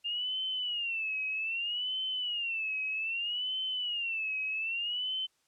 sine tone with vibrato, 2794 Hz, F7, in tune, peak -31 dBFS, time 0.04-5.27 s, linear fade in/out 20 ms, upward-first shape sine, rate 0.63 Hz, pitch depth 160 cents each way, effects white hiss -73 dBFS RMS until 5.47 s + low-pass 9000 Hz 12 dB/octave

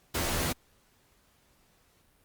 pink noise with comb filter, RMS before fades -30 dBFS, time 0.14-0.53 s, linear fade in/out 10 ms, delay 12 ms, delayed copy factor +0.9, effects pink hiss -66 dBFS RMS until 2.24 s + Opus 48 kbps

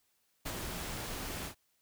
pink noise with ADSR envelope, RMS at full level -37 dBFS, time 0.45-1.55 s, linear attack 15 ms, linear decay 47 ms, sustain -3 dB, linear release 97 ms, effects white hiss -75 dBFS RMS until 1.81 s

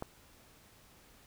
click, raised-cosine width 1 ms, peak -23 dBFS, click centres 0.024 s, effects pink hiss -61 dBFS RMS until 1.26 s

